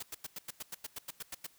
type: noise bursts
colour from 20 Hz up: white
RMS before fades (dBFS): -41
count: 13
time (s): 0-1.467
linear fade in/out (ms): 5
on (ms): 27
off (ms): 93
effects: white hiss -65 dBFS RMS until 1.58 s